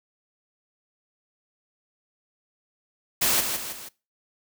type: noise with echo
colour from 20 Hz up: white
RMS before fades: -22 dBFS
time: 3.21-3.41 s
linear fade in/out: 10 ms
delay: 160 ms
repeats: 3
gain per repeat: -6 dB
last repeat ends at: 3.89 s
effects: noise-tail reverb RT60 0.3 s tail -22 dB re dry